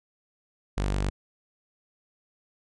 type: tone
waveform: sawtooth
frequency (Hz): 49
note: G1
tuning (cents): 0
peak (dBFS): -21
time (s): 0.77-1.1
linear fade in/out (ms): 10
effects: resampled to 22050 Hz